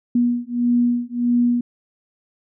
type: beating tone pair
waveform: sine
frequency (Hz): 240.5 / 242.1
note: B3 / B3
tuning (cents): -46 / -34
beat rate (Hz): 1.6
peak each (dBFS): -19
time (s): 0.15-1.61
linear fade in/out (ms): 5
effects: none